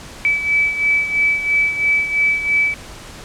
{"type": "beating tone pair", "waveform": "sine", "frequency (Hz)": [2300, 2303], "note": ["D7", "D7"], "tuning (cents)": [-37, -34], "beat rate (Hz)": 3, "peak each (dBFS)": [-15, -21], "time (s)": [0.25, 2.74], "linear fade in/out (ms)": 0, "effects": ["pink hiss -36 dBFS RMS until 3.24 s", "low-pass 9000 Hz 12 dB/octave"]}